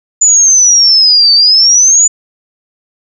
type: exponential two-way sweep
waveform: sine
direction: down then up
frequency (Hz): 7040 to 4540 to 7040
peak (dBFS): -3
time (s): 0.21-2.08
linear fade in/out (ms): 10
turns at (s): 1.33
effects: none